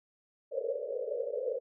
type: band-pass noise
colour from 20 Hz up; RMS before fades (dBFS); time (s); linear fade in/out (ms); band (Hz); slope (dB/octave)
white; -35; 0.51-1.6; 20; 440 to 570; 96
effects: none